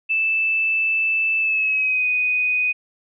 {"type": "tone with pitch glide", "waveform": "sine", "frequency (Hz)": [2637, 2492], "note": ["E7", "D#7"], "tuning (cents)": [0, 2], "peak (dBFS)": -17, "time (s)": [0.09, 2.73], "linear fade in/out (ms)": 20, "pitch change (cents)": -98, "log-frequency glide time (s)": [1.39, 2.07], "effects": []}